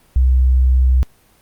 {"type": "tone", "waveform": "sine", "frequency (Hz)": 63.9, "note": "C2", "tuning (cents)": -40, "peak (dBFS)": -9, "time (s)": [0.16, 1.03], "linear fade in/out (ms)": 0, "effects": ["pink hiss -53 dBFS RMS until 1.41 s", "Opus 24 kbps"]}